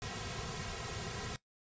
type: noise with comb filter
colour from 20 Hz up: pink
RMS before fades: -41 dBFS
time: 0.02-1.36 s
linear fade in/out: 0 ms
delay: 3.4 ms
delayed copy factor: -0.8
effects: noise-tail reverb RT60 0.1 s tail -17 dB re dry + resampled to 16000 Hz